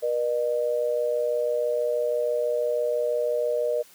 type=tone pair together; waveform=sine; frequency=480 / 606.1 Hz; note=B4 / D#5; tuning=-49 / -46 cents; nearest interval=major third; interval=403 cents; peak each=-25 dBFS; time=0.02-3.83 s; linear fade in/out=20 ms; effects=white hiss -53 dBFS RMS until 3.94 s + high-pass 100 Hz 12 dB/octave